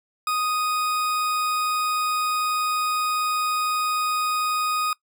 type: tone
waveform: 40% pulse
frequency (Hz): 1244.5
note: D#6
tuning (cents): 0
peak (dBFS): -21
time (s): 0.27-4.93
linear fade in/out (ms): 2
effects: noise-tail reverb RT60 0.1 s tail -22 dB re dry